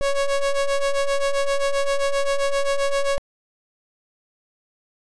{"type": "ring-modulated tone", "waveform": "square", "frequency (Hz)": 277.2, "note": "C#4", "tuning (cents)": 0, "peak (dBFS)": -16, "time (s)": [0.01, 3.18], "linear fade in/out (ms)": 0, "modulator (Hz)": 281, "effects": ["resampled to 22050 Hz"]}